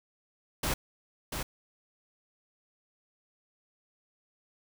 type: noise with echo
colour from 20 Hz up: pink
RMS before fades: -30 dBFS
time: 0.63-0.74 s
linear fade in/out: 5 ms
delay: 690 ms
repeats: 1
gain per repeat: -5 dB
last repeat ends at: 1.43 s
effects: none